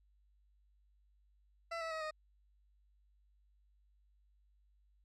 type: tone with pitch steps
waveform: 20% pulse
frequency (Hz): 669 / 652.2 / 635.8 / 619.9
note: E5 / E5 / D#5 / D#5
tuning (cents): +25 / -19 / +37 / -7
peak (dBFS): -34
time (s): 1.71-2.11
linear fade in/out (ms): 10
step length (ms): 100
effects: added 50 Hz sine -68 dBFS peak until 5.04 s + low-pass 5000 Hz 12 dB/octave